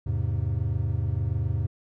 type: chord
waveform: triangle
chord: E augmented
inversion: none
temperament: equal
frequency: 82.41 / 103.83 / 130.81 Hz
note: E2 / G#2 / B#2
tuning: 0 / 0 / 0 cents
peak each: -27 / -25 / -28 dBFS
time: 0.06-1.67 s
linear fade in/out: 10 ms
effects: none